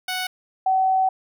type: tone pair in turn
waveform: 10% pulse / sine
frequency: 740 / 758.2 Hz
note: F#5 / F#5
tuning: 0 / +42 cents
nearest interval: unison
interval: 42 cents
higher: second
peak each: -16 dBFS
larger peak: neither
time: 0.08-0.27 / 0.66-1.09 s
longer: second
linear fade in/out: 5 ms
effects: none